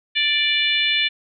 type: harmonic tone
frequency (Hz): 587.3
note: D5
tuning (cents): 0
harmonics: 3 / 4 / 5 / 6 / 7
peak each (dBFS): -26 / -21 / -22 / -22 / -31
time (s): 0.15-1.09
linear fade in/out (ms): 20
effects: none